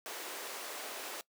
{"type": "high-pass noise", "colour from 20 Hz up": "pink", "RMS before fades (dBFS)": -43, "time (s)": [0.06, 1.21], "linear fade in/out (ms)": 0, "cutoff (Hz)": 370, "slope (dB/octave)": 24, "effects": ["noise-tail reverb RT60 0.1 s tail -21 dB re dry"]}